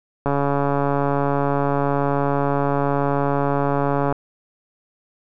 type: click train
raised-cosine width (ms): 1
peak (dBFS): -7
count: 546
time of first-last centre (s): 0.26-4.125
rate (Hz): 141
effects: none